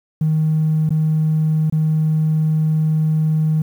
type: tone with dropouts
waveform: triangle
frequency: 156.3 Hz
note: D#3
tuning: 8 cents sharp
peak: -10 dBFS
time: 0.21-3.62 s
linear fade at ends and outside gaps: 5 ms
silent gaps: 0.892-0.905 / 1.699-1.724 s
effects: tanh soft clip ceiling -11 dBFS + 8-bit